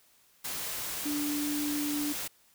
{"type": "tone in noise", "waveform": "sine", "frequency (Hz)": 293.4, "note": "D4", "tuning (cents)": -2, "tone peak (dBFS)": -30, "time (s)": [1.05, 2.13], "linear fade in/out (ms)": 10, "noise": "white", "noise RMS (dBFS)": -36, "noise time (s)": [0.44, 2.28], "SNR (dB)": 3, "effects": ["white hiss -64 dBFS RMS until 2.54 s"]}